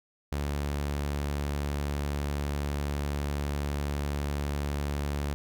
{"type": "tone", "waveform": "sawtooth", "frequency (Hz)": 72, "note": "D2", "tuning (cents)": -34, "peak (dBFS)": -25, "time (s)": [0.32, 5.34], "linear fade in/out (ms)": 0, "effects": []}